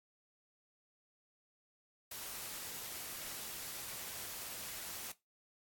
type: noise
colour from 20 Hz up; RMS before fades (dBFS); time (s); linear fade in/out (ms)
white; -45; 2.11-5.12; 5
effects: noise-tail reverb RT60 0.2 s tail -18 dB re dry + AAC 64 kbps